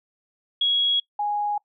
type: tone pair in turn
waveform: sine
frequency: 3322 / 827.9 Hz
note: G#7 / G#5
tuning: 0 / -6 cents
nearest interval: 2 octaves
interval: 2406 cents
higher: first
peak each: -18 / -22 dBFS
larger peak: first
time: 0.61-1 / 1.19-1.58 s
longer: neither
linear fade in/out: 5 ms
effects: noise-tail reverb RT60 0.1 s tail -24 dB re dry